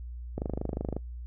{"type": "click train", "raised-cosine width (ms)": 2, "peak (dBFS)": -18, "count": 16, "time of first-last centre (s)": [0.38, 0.966], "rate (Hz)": 25.6, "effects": ["noise-tail reverb RT60 0.1 s tail -23 dB re dry", "added 60 Hz sine -37 dBFS peak until 1.26 s"]}